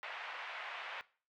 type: band-pass noise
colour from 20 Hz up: white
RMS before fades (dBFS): -45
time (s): 0.03-1.01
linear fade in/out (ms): 0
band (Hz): 650 to 2600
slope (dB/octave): 24
effects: noise-tail reverb RT60 0.4 s tail -19 dB re dry